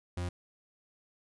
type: tone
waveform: 40% pulse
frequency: 88.5 Hz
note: F2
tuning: 23 cents sharp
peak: -32 dBFS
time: 0.17-0.29 s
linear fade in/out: 5 ms
effects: resampled to 24000 Hz + 12-bit